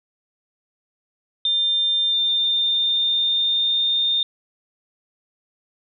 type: tone with pitch glide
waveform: sine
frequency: 3600 to 3633 Hz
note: A7 to A#7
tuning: +39 to -45 cents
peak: -17 dBFS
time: 1.45-4.23 s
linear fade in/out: 2 ms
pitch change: +16 cents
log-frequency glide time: 2.03-3.91 s
effects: none